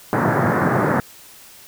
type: band-pass noise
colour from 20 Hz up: pink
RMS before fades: -18 dBFS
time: 0.13-1 s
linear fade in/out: 0 ms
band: 110 to 1800 Hz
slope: 48 dB/octave
effects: white hiss -44 dBFS RMS until 1.67 s